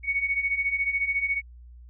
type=beating tone pair; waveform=sine; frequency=2217 / 2231 Hz; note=C#7 / C#7; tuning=0 / +11 cents; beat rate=14 Hz; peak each=-29 / -25 dBFS; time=0.03-1.42 s; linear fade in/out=50 ms; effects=added 60 Hz sine -44 dBFS peak until 1.89 s